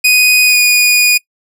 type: tone with pitch glide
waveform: sawtooth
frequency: 2489 to 2460 Hz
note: D#7 to D#7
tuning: 0 to -20 cents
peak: -3 dBFS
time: 0.04-1.18 s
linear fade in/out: 10 ms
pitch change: -20 cents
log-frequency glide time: 0.44-0.59 s
effects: noise-tail reverb RT60 0.1 s tail -23 dB re dry